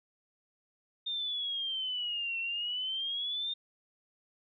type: exponential two-way sweep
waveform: sine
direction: down then up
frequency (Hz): 3649 to 2700 to 3649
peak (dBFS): -32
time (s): 1.06-3.54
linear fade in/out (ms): 10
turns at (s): 2.39
effects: none